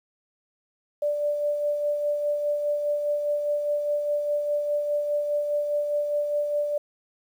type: tone with tremolo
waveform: sine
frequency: 587.3 Hz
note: D5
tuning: in tune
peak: -21 dBFS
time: 1.02-6.78 s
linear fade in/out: 5 ms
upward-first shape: sine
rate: 4.9 Hz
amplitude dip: 40%
effects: 9-bit

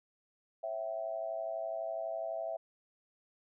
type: tone with amplitude modulation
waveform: sine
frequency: 659.3 Hz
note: E5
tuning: in tune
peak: -31 dBFS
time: 0.63-2.57 s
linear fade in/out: 10 ms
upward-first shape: sine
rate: 112 Hz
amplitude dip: 85%
effects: none

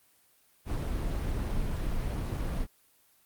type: noise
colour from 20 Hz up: brown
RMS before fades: -31 dBFS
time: 0.65-2.67 s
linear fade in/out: 50 ms
effects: white hiss -65 dBFS RMS until 3.25 s + Opus 32 kbps

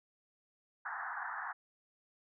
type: band-pass noise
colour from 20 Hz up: white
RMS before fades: -41 dBFS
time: 0.85-1.53 s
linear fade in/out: 10 ms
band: 740 to 1800 Hz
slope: 96 dB/octave
effects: none

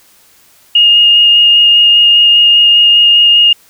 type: tone with vibrato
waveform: sine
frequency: 2846 Hz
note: F7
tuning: 32 cents sharp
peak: -3 dBFS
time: 0.75-3.53 s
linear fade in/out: 5 ms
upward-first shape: sine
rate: 5 Hz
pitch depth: 9 cents each way
effects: white hiss -46 dBFS RMS until 3.69 s

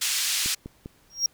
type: band-pass noise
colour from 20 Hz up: white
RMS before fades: -26 dBFS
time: 0.01-0.55 s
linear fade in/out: 10 ms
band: 2300 to 7500 Hz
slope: 12 dB/octave
type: click train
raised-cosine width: 3 ms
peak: -23 dBFS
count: 3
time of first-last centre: 0.46-0.859 s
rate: 5.01 Hz
type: tone with exponential growth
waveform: triangle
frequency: 5600 Hz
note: F8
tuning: 4 cents sharp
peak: -15 dBFS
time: 1.1-1.26 s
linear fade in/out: 2 ms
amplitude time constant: 34 ms
effects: pink hiss -60 dBFS RMS until 1.33 s

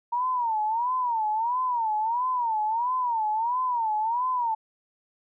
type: tone with vibrato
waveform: sine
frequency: 932.3 Hz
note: A#5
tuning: in tune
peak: -23 dBFS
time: 0.12-4.55 s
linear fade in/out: 10 ms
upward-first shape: sine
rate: 1.5 Hz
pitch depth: 160 cents each way
effects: none

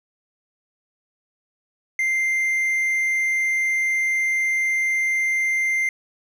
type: tone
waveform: triangle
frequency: 2092 Hz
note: C7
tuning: 1 cent flat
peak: -17 dBFS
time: 1.99-5.89 s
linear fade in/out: 2 ms
effects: none

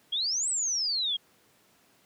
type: exponential two-way sweep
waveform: sine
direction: up then down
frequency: 3200 to 8200 to 3200 Hz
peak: -26 dBFS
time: 0.12-1.17 s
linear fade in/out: 10 ms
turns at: 0.49 s
effects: pink hiss -63 dBFS RMS until 2.05 s + high-pass 150 Hz 12 dB/octave

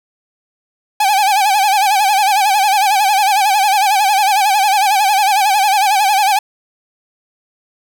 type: tone with vibrato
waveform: 45% pulse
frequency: 807 Hz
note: G#5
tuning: 50 cents flat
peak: -10 dBFS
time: 1-6.39 s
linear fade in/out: 5 ms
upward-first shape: sine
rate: 11 Hz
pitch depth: 110 cents each way
effects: none

